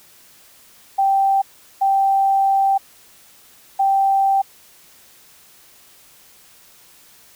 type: tone bursts at uneven times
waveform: sine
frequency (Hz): 782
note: G5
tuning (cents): -4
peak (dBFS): -13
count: 3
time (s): 0.98-1.42 / 1.81-2.78 / 3.79-4.42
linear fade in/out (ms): 10
effects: white hiss -49 dBFS RMS until 7.35 s